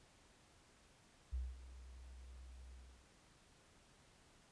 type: tone with ADSR envelope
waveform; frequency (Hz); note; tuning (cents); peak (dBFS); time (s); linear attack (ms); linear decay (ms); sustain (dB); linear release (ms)
sine; 63; B1; +35; -37; 1.32-3.06; 20; 210; -16; 330
effects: pink hiss -68 dBFS RMS until 4.51 s + resampled to 22050 Hz